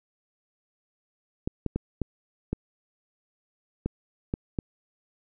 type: clicks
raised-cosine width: 3 ms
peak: -14 dBFS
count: 8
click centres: 1.475 / 1.663 / 1.76 / 2.017 / 2.53 / 3.86 / 4.339 / 4.588 s
effects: none